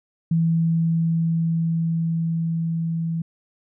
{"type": "tone with level ramp", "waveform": "sine", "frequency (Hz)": 164.81, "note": "E3", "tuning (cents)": 0, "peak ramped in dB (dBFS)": [-16, -22], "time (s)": [0.31, 3.22], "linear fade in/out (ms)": 5, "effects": []}